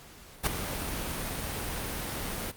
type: noise with ADSR envelope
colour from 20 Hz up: pink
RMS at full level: -23 dBFS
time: 0.43-2.52 s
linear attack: 35 ms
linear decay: 9 ms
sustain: -11 dB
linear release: 23 ms
effects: pink hiss -51 dBFS RMS until 2.56 s + Opus 48 kbps